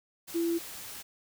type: tone in noise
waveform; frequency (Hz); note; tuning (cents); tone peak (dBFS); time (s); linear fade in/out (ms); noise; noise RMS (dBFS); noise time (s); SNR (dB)
sine; 336.8; E4; +37; -26; 0.34-0.59; 20; white; -43; 0.27-1.03; +14
effects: none